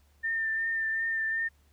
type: tone with vibrato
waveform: sine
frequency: 1799 Hz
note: A6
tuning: 38 cents sharp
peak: -27 dBFS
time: 0.23-1.49 s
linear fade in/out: 20 ms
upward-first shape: triangle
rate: 2.7 Hz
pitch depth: 24 cents each way
effects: added 72 Hz sine -61 dBFS peak until 1.72 s + pink hiss -69 dBFS RMS until 1.72 s